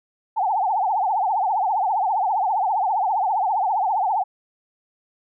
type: tone with vibrato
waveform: sine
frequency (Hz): 809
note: G#5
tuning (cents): -46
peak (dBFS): -18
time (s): 0.36-4.24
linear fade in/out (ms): 20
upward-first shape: triangle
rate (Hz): 15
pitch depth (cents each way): 230
effects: none

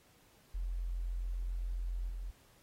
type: tone with level steps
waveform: sine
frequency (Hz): 43.65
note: F1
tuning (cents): 0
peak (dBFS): -34 / -38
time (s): 0.54-2.31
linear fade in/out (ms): 10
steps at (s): 2.09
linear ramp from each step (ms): 5
effects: pink hiss -66 dBFS RMS until 2.62 s + AAC 48 kbps

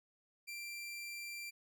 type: tone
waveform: sawtooth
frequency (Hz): 2360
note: D7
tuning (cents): +8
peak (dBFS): -40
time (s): 0.47-1.51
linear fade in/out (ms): 20
effects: none

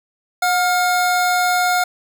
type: tone pair together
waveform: square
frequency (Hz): 724 / 1406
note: F#5 / F6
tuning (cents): -38 / +11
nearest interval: major seventh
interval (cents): 1149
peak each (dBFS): -17 / -20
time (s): 0.42-1.84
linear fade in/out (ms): 5
effects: none

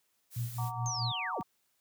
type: noise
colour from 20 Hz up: blue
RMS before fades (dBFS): -47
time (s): 0.3-0.72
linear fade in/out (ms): 50
type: tone with tremolo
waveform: sine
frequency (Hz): 118.9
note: A#2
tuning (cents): +35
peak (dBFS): -30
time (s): 0.36-1.12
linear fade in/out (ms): 5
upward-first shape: sine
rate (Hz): 4.7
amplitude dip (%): 80
type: chord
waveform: sine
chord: Gb augmented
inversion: none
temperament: just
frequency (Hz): 740 / 925 / 1156.2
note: Gb5 / Bb5 / D6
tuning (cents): 0 / -14 / -27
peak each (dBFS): -42 / -40 / -42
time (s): 0.58-1.43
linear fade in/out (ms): 5
type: linear sweep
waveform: sine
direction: down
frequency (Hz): 6490 to 116.54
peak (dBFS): -34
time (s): 0.86-1.41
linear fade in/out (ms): 0
effects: white hiss -75 dBFS RMS until 1.8 s + high-pass 60 Hz 12 dB/octave

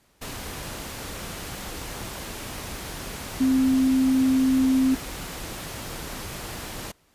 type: tone in noise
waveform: sine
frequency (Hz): 262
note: C4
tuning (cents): +2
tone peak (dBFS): -17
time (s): 3.4-4.95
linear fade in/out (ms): 10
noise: pink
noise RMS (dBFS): -35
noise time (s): 0.21-6.92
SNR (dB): +15
effects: pink hiss -63 dBFS RMS until 7.14 s + resampled to 32000 Hz

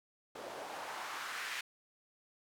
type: noise with band-pass filter sweep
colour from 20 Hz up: white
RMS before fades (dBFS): -43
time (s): 0.35-1.61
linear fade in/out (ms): 5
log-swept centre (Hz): 480 to 2000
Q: 1.6
effects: none

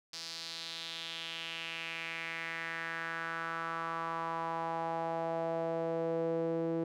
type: tone with band-pass filter sweep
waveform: sawtooth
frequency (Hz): 165.1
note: E3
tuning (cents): +3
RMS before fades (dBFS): -37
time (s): 0.13-6.84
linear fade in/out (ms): 5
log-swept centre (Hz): 4900 to 400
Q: 3.4
effects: none

